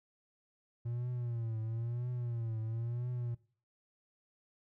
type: tone with vibrato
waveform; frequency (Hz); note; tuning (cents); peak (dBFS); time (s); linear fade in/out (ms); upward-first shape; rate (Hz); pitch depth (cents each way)
triangle; 117.1; A#2; +8; -33; 0.85-3.35; 10; triangle; 1; 110
effects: noise-tail reverb RT60 0.4 s tail -18 dB re dry